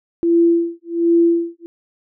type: tone with tremolo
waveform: sine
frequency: 338.2 Hz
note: E4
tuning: 44 cents sharp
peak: -9 dBFS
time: 0.23-1.66 s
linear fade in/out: 0 ms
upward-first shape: sine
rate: 1.3 Hz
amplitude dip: 100%
effects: none